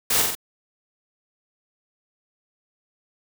white noise with echo, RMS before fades -21 dBFS, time 0.1-0.22 s, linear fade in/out 5 ms, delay 44 ms, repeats 3, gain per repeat -3 dB, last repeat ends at 0.352 s, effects none

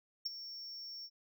triangle tone with ADSR envelope, 5470 Hz, F8, 37 cents flat, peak -31 dBFS, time 0.25-1.1 s, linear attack 12 ms, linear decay 20 ms, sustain -12 dB, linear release 54 ms, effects none

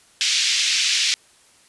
white band-pass noise, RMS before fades -20 dBFS, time 0.21-1.14 s, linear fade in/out 0 ms, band 2200 to 5800 Hz, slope 24 dB/octave, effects white hiss -54 dBFS RMS until 1.68 s + resampled to 24000 Hz

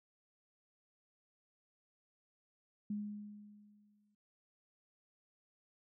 sine tone with exponential decay, 207.7 Hz, G#3, in tune, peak -35 dBFS, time 2.9-4.15 s, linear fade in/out 5 ms, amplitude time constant 270 ms, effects noise-tail reverb RT60 0.7 s tail -25 dB re dry

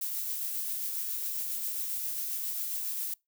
violet noise with tremolo, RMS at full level -33 dBFS, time 0.01-3.14 s, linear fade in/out 5 ms, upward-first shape sine, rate 7.4 Hz, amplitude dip 25%, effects noise-tail reverb RT60 0.2 s tail -25 dB re dry

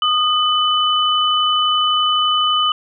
sine tone pair together, 1231.8 / 3000 Hz, D#6 / F#7, -18 / +23 cents, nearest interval octave + minor third, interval 1541 cents, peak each -16 dBFS, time 0.02-2.72 s, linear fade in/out 2 ms, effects none

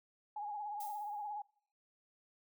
sine tone with vibrato, 830.6 Hz, G#5, in tune, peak -39 dBFS, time 0.36-1.42 s, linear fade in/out 5 ms, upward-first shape triangle, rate 17 Hz, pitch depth 60 cents each way
violet noise with exponential decay, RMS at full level -47 dBFS, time 0.8-1.31 s, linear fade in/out 5 ms, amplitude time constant 110 ms
effects noise-tail reverb RT60 0.6 s tail -26 dB re dry

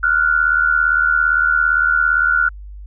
sine tone pair together, 1396.9 / 1474.5 Hz, F6 / F#6, 0 / -6 cents, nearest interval minor second, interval 94 cents, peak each -15 dBFS, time 0.03-2.49 s, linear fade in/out 5 ms, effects added 50 Hz sine -31 dBFS peak until 2.86 s

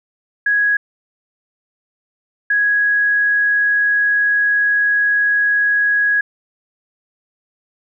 sine tone pair in turn, 1663 / 1663 Hz, G#6 / G#6, +2 / +2 cents, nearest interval unison, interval 0 cents, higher neither, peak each -12 dBFS, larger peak neither, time 0.46-0.77 / 2.5-6.21 s, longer second, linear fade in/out 5 ms, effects none

